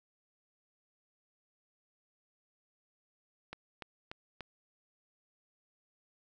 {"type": "click train", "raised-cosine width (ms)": 0.3, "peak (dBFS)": -26, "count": 4, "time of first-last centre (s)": [3.53, 4.407], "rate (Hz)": 3.42, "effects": []}